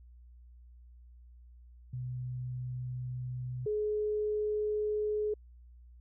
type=tone pair in turn; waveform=sine; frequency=125.7 / 422.8 Hz; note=B2 / G#4; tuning=+31 / +31 cents; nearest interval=octave + major sixth; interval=2100 cents; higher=second; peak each=-35 / -29 dBFS; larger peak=second; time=1.93-3.66 / 3.66-5.34 s; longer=first; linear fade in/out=5 ms; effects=added 60 Hz sine -52 dBFS peak until 6 s